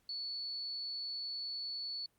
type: tone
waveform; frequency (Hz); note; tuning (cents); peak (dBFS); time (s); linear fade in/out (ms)
sine; 4435; C#8; 0; -38; 0.09-2.06; 2
effects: pink hiss -75 dBFS RMS until 2.18 s + Opus 48 kbps